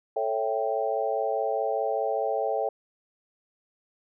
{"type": "chord", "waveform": "sine", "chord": "A dominant seventh", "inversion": "none", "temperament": "equal", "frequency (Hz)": [440, 554.4, 659.3, 784], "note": ["A4", "C#5", "E5", "G5"], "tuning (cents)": [0, 0, 0, 0], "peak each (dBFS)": -30, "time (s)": [0.16, 2.69], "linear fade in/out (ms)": 5, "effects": []}